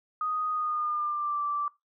sine tone with pitch glide, 1244.5 to 1167.9 Hz, D#6 to D6, 0 to -10 cents, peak -27 dBFS, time 0.21-1.68 s, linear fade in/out 2 ms, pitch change -110 cents, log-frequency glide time 0.51-1.42 s, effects noise-tail reverb RT60 0.2 s tail -19 dB re dry

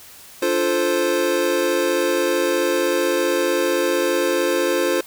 square chord, D minor seventh, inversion none, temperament equal, 293.7 / 349.2 / 440 / 523.3 Hz, D4 / F4 / A4 / C5, 0 / 0 / 0 / 0 cents, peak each -28 / -22 / -26 / -22 dBFS, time 0.42-5.01 s, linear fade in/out 5 ms, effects white hiss -43 dBFS RMS until 5.06 s

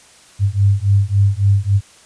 sine beating tone pair, 98 / 101.6 Hz, G2 / G#2, 0 / -38 cents, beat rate 3.6 Hz, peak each -14 dBFS, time 0.39-1.81 s, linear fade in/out 50 ms, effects white hiss -46 dBFS RMS until 2.05 s + resampled to 22050 Hz

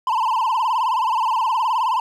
triangle tone with vibrato, 952 Hz, A#5, 36 cents sharp, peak -15 dBFS, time 0.07-2 s, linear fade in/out 2 ms, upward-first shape sine, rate 19 Hz, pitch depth 160 cents each way, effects none

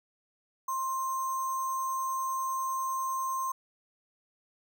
sine tone with sample-and-hold, 1055 Hz, C6, 14 cents sharp, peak -29 dBFS, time 0.68-3.52 s, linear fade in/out 5 ms, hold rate 7350 Hz, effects none

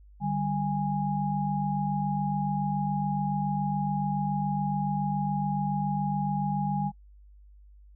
sine tone cluster, 150 / 197.1 / 824 Hz, D3 / G3 / G#5, +37 / +10 / -14 cents, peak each -30 dBFS, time 0.2-6.92 s, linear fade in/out 50 ms, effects noise-tail reverb RT60 0.1 s tail -25 dB re dry + added 50 Hz sine -50 dBFS peak until 7.95 s

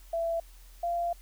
sine tone pair in turn, 668 / 689.2 Hz, E5 / F5, +23 / -23 cents, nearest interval minor second, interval 54 cents, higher second, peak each -27 dBFS, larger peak neither, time 0.13-0.4 / 0.83-1.13 s, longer second, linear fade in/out 5 ms, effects added 42 Hz sine -49 dBFS peak until 1.21 s + white hiss -59 dBFS RMS until 1.21 s

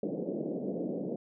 pink band-pass noise, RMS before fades -35 dBFS, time 0.03-1.16 s, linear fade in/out 2 ms, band 170 to 590 Hz, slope 48 dB/octave, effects none

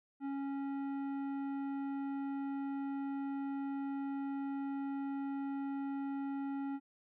sine tone with tanh clipping, 276.3 Hz, C#4, 6 cents flat, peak -38 dBFS, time 0.2-6.8 s, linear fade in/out 50 ms, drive 12 dB, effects none

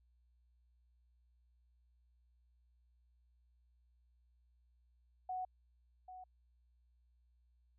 sine tone with echo, 740 Hz, F#5, in tune, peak -38 dBFS, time 5.29-5.45 s, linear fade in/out 5 ms, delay 790 ms, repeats 1, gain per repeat -11 dB, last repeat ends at 6.24 s, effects added 60 Hz sine -69 dBFS peak until 7.78 s

